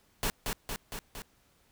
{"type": "noise with echo", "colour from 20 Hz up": "pink", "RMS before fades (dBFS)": -30, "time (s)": [0.23, 0.3], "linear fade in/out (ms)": 0, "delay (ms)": 230, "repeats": 4, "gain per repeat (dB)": -3, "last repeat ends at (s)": 1.22, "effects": ["pink hiss -67 dBFS RMS until 1.71 s"]}